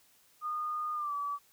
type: tone with pitch glide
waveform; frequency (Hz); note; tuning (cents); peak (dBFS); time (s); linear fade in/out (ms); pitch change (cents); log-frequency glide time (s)
sine; 1224 to 1148.6; D#6 to D6; -29 to -39; -32; 0.41-1.39; 50; -110; 0.94-1.14
effects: white hiss -65 dBFS RMS until 1.52 s